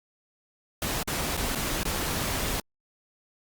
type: noise with dropouts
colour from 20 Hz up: pink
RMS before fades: -29 dBFS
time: 0.82-2.6 s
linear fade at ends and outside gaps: 2 ms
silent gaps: 1.03-1.075 / 1.369-1.375 / 1.55-1.556 / 1.833-1.852 s
effects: Opus 48 kbps